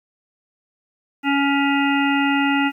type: harmonic tone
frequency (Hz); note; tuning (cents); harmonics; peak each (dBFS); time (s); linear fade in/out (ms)
280; C#4; +18; 1 / 3 / 5 / 7 / 9 / 10; -18 / -23 / -25 / -26 / -28 / -28; 1.23-2.72; 50
effects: 9-bit